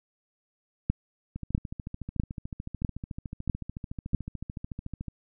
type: two click trains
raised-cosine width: 5 ms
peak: -23 / -11 dBFS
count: 52 / 6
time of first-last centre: 1.36-5.083 / 0.9-4.147 s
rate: 13.7 / 1.54 Hz
effects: none